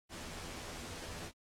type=noise with comb filter; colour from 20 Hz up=pink; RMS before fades=-45 dBFS; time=0.09-1.32 s; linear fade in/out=50 ms; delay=12 ms; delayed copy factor=+0.7; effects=low-pass 9000 Hz 12 dB/octave + AAC 64 kbps